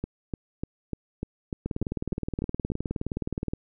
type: two click trains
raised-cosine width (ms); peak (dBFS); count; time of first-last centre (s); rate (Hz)
3; -16 / -17; 37 / 10; 1.66-3.535 / 0.04-2.719; 19.2 / 3.36
effects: none